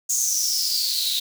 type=noise with high-pass filter sweep; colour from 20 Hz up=white; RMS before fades=-23 dBFS; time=0.09-1.2 s; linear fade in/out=10 ms; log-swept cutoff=6800 to 3700 Hz; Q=9.5; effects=none